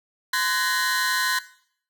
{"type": "tone cluster", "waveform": "40% pulse", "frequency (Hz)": [1030, 1503, 1678, 1859, 4088], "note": ["C6", "F#6", "G#6", "A#6", "C8"], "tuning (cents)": [-28, 27, 17, -5, -41], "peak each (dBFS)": -27, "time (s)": [0.33, 1.39], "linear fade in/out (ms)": 5, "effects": ["noise-tail reverb RT60 0.6 s tail -17 dB re dry"]}